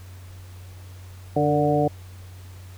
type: harmonic tone with a mistuned harmonic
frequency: 146.83 Hz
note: D3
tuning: in tune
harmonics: 1 / 2 / 3 / 4 / 5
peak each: -24 / -24 / -24 / -24 / -24 dBFS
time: 1.36-1.88 s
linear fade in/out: 5 ms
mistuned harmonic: 3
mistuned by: +42 cents
effects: added 92 Hz sine -39 dBFS peak until 2.77 s + pink hiss -51 dBFS RMS until 2.77 s